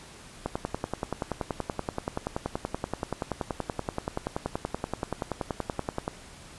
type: click train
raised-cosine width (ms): 1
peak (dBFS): -14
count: 60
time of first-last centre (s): 0.46-6.079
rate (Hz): 10.5
effects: pink hiss -48 dBFS RMS until 6.58 s + resampled to 24000 Hz